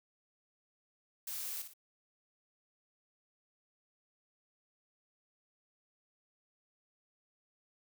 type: noise with echo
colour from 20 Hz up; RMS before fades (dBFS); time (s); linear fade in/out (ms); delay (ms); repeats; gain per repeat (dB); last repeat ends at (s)
blue; -41; 1.27-1.62; 5; 58; 2; -8; 1.736
effects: none